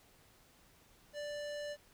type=tone with low-pass filter; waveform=square; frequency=587.3 Hz; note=D5; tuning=in tune; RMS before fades=-42 dBFS; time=1.13-1.77 s; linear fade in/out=50 ms; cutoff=6300 Hz; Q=1; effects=pink hiss -65 dBFS RMS until 1.93 s